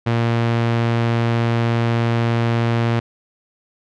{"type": "tone with low-pass filter", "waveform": "sawtooth", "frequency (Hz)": 116.54, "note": "A#2", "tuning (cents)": 0, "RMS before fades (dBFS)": -18, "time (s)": [0.06, 3], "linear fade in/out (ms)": 10, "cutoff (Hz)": 3200, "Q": 0.84, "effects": []}